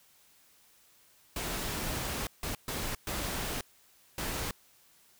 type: noise bursts at uneven times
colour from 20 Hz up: pink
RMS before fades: -35 dBFS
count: 5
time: 1.36-2.27 / 2.43-2.55 / 2.68-2.95 / 3.07-3.61 / 4.18-4.51 s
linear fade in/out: 2 ms
effects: white hiss -63 dBFS RMS until 5.19 s